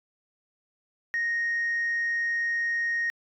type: tone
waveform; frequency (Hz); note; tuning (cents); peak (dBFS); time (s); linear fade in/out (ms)
sine; 1864.7; A#6; 0; -23; 1.14-3.1; 0
effects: tanh soft clip ceiling -22 dBFS